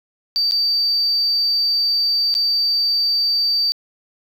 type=tone with dropouts; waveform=sine; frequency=4633 Hz; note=D8; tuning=24 cents flat; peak=-14 dBFS; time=0.36-3.72 s; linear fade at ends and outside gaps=0 ms; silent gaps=0.511-0.52 / 2.341-2.351 s; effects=tanh soft clip ceiling -11 dBFS + 9-bit